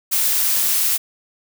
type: noise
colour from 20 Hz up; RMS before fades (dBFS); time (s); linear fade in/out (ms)
blue; -18; 0.11-0.98; 20
effects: none